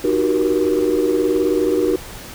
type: tone cluster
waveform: sine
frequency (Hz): 309.1 / 365 / 383.9 / 474.6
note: D#4 / F#4 / G4 / A#4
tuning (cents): -11 / -24 / -36 / +31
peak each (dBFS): -19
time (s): 0.04-1.96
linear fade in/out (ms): 5
effects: tanh soft clip ceiling -8 dBFS + pink hiss -35 dBFS RMS until 2.34 s